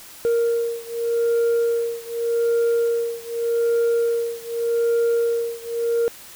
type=beating tone pair; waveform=sine; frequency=466.2 / 467.04 Hz; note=A#4 / A#4; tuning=0 / +3 cents; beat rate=0.84 Hz; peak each=-19 / -20 dBFS; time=0.25-6.08 s; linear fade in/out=0 ms; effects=tanh soft clip ceiling -15 dBFS + white hiss -42 dBFS RMS until 6.35 s